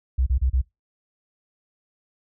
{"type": "tone bursts", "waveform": "sine", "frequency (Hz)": 64.2, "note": "C2", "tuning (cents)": -32, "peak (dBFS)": -17, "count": 4, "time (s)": [0.18, 0.616], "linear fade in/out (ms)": 10, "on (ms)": 85, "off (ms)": 32, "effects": ["noise-tail reverb RT60 0.2 s tail -23 dB re dry"]}